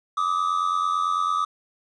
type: tone pair together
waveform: triangle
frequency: 1174.7 / 1263.7 Hz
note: D6 / D#6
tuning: 0 / +26 cents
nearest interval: minor second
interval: 126 cents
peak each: -22 dBFS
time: 0.17-1.45 s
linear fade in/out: 5 ms
effects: resampled to 22050 Hz + 9-bit